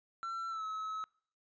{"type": "tone with pitch glide", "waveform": "triangle", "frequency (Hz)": [1349, 1289.6], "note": ["E6", "E6"], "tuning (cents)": [40, -38], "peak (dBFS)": -35, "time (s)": [0.23, 1.04], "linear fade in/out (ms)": 0, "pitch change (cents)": -78, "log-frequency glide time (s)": [0.49, 0.64], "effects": ["noise-tail reverb RT60 0.6 s tail -25 dB re dry", "resampled to 16000 Hz"]}